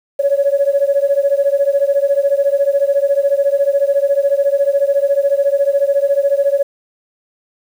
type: beating tone pair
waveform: sine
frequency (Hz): 554.4 / 568.4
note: C#5 / C#5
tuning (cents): 0 / +43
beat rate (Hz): 14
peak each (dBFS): -13 / -14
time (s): 0.19-6.63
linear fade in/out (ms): 10
effects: tanh soft clip ceiling -4 dBFS + 7-bit